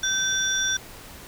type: tone cluster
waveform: sine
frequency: 1543 / 3508 / 5730 Hz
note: G6 / A7 / F8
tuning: -28 / -6 / +44 cents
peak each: -26 dBFS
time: 0.03-0.77 s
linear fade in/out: 5 ms
effects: pink hiss -43 dBFS RMS until 1.27 s